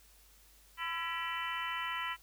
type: harmonic tone with a mistuned harmonic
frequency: 335 Hz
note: E4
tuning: 28 cents sharp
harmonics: 3 / 4 / 5 / 6 / 7 / 8 / 9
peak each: -40 / -41 / -48 / -40 / -45 / -47 / -43 dBFS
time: 0.77-2.17 s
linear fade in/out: 50 ms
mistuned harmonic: 6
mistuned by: -52 cents
effects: added 50 Hz sine -63 dBFS peak until 2.22 s + white hiss -63 dBFS RMS until 2.22 s